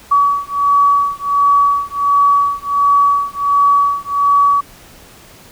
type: beating tone pair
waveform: sine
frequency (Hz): 1136 / 1137.4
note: C#6 / C#6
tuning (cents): +42 / +44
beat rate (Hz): 1.4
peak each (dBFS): -13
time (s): 0.11-4.61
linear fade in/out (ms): 10
effects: pink hiss -41 dBFS RMS until 5.51 s